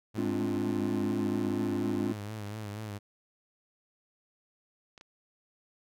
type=tone with vibrato; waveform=sawtooth; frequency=105.5 Hz; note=G#2; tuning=28 cents sharp; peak=-33 dBFS; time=0.14-2.99 s; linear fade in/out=20 ms; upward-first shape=sine; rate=4.2 Hz; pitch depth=69 cents each way
type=chord; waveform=triangle; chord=D half-diminished seventh; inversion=second; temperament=equal; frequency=207.7 / 261.6 / 293.7 / 349.2 Hz; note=Ab3 / C4 / D4 / F4; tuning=0 / 0 / 0 / 0 cents; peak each=-32 dBFS; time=0.17-2.13 s; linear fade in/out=10 ms
type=clicks; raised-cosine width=0.2 ms; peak=-33 dBFS; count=3; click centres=2.473 / 4.978 / 5.011 s
effects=none